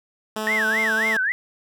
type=tone with pitch glide; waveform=10% pulse; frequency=216.3 to 220 Hz; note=A3 to A3; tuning=-29 to 0 cents; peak=-17 dBFS; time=0.36-1.17 s; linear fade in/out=5 ms; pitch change=+29 cents; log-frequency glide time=0.49-0.8 s
type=tone with vibrato; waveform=sine; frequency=1786 Hz; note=A6; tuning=25 cents sharp; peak=-19 dBFS; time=0.47-1.32 s; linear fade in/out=0 ms; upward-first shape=sine; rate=3.7 Hz; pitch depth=300 cents each way
effects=none